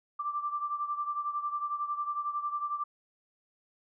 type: beating tone pair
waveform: sine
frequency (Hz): 1174.7 / 1185.7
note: D6 / D6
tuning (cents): 0 / +16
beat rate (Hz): 11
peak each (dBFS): -32 / -37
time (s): 0.19-2.84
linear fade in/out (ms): 10
effects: none